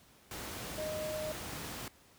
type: tone in noise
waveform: sine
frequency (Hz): 618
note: D#5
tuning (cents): -12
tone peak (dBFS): -36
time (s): 0.78-1.32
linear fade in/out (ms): 2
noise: pink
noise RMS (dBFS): -42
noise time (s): 0.31-1.88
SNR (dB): +3
effects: pink hiss -62 dBFS RMS until 2.18 s + high-pass 60 Hz 12 dB/octave